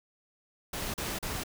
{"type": "noise bursts", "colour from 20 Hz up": "pink", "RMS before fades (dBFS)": -35, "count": 3, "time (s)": [0.73, 1.436], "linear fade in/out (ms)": 5, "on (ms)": 210, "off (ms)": 38, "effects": []}